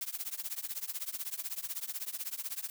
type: noise with tremolo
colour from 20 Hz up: blue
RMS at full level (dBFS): -35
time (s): 0.01-2.7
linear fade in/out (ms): 2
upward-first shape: triangle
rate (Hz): 16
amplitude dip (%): 100
effects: none